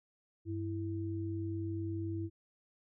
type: tone pair together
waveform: sine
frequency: 97.93 / 329.6 Hz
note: G2 / E4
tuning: -1 / 0 cents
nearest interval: octave + major sixth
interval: 2101 cents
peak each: -37 / -38 dBFS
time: 0.45-2.3 s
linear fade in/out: 50 ms
effects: none